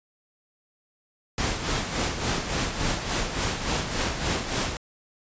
pink noise with tremolo, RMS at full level -25 dBFS, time 1.38-4.77 s, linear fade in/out 2 ms, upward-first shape sine, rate 3.5 Hz, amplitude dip 55%, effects resampled to 16000 Hz

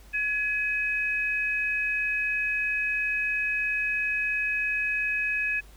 sine tone pair together, 1691 / 2534 Hz, G#6 / D#7, +31 / +31 cents, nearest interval perfect fifth, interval 700 cents, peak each -29 / -26 dBFS, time 0.13-5.61 s, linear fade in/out 20 ms, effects added 50 Hz sine -48 dBFS peak until 5.76 s + pink hiss -56 dBFS RMS until 5.76 s

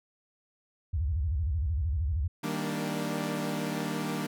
sine tone with vibrato, 75.3 Hz, D2, 44 cents sharp, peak -26 dBFS, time 0.93-2.28 s, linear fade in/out 10 ms, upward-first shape square, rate 13 Hz, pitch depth 240 cents each way
sawtooth chord, Eb major seventh, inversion none, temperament equal with one note detuned, 157.46 / 196 / 233.1 / 293.7 Hz, Eb3 / G3 / Bb3 / D4, +21 / 0 / 0 / 0 cents, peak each -32 dBFS, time 2.43-4.27 s, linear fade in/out 10 ms
effects none

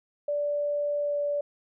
sine tone with pitch glide, 583 to 579.6 Hz, D5 to D5, -13 to -23 cents, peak -25 dBFS, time 0.28-1.41 s, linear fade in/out 5 ms, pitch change -10 cents, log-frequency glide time 0.99-1.18 s, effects none

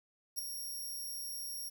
5% pulse tone with ADSR envelope, 5588 Hz, F8, in tune, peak -26 dBFS, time 0.36-1.7 s, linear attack 29 ms, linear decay 5 ms, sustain -8 dB, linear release 21 ms, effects 11-bit

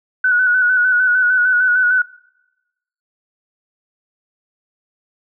sine tone with vibrato, 1482 Hz, F#6, 2 cents sharp, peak -11 dBFS, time 0.24-2.02 s, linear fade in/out 5 ms, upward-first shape square, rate 6.6 Hz, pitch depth 33 cents each way, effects noise-tail reverb RT60 1.0 s tail -24 dB re dry

